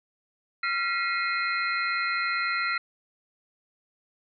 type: tone cluster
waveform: sine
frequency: 1374 / 1937 / 2128 / 2489 / 4116 Hz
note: F6 / B6 / C7 / D#7 / C8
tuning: -29 / -34 / +29 / 0 / -29 cents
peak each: -28 / -31 / -32 / -35 / -36 dBFS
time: 0.63-2.78 s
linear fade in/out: 5 ms
effects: none